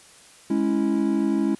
triangle chord, C# minor, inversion second, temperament equal with one note detuned, 209.2 / 277.2 / 329.6 Hz, G#3 / C#4 / E4, +13 / 0 / 0 cents, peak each -22 dBFS, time 0.5-1.55 s, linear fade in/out 5 ms, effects white hiss -50 dBFS RMS until 1.59 s + resampled to 24000 Hz

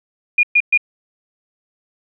sine tone bursts, 2432 Hz, D#7, 40 cents flat, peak -9 dBFS, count 3, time 0.38-0.776 s, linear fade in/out 5 ms, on 52 ms, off 120 ms, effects none

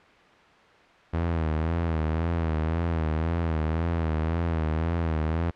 sawtooth tone with vibrato, 81.3 Hz, E2, 23 cents flat, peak -20 dBFS, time 1.13-5.51 s, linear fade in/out 10 ms, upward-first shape sine, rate 1.9 Hz, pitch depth 72 cents each way, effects white hiss -53 dBFS RMS until 5.55 s + low-pass 2000 Hz 12 dB/octave

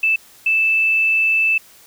sine tone bursts at uneven times, 2637 Hz, E7, in tune, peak -13 dBFS, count 2, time 0.03-0.16 / 0.46-1.58 s, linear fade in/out 5 ms, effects white hiss -47 dBFS RMS until 1.86 s

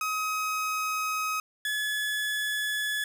30% pulse tone pair in turn, 1267 / 1708.2 Hz, D#6 / G#6, +31 / +48 cents, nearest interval perfect fourth, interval 517 cents, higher second, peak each -25 dBFS, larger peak neither, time 0.01-1.4 / 1.65-3.04 s, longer neither, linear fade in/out 2 ms, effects none

